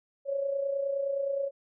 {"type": "tone with amplitude modulation", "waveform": "sine", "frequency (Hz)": 554.4, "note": "C#5", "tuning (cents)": 0, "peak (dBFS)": -25, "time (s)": [0.25, 1.51], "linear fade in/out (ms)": 50, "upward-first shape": "sine", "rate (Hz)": 29.6, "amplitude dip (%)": 55, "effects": []}